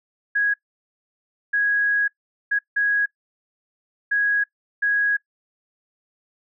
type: tone bursts at uneven times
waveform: sine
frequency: 1657 Hz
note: G#6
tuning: 4 cents flat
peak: -17 dBFS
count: 6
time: 0.35-0.54 / 1.53-2.08 / 2.51-2.59 / 2.76-3.06 / 4.11-4.44 / 4.82-5.17 s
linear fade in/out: 10 ms
effects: noise-tail reverb RT60 0.1 s tail -21 dB re dry